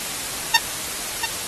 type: tone with echo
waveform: 10% pulse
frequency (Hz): 913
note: A#5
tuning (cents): -36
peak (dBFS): -3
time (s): 0.54-0.57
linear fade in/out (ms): 5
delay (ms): 690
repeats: 1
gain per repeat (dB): -10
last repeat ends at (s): 1.26
effects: white hiss -28 dBFS RMS until 1.47 s + AAC 32 kbps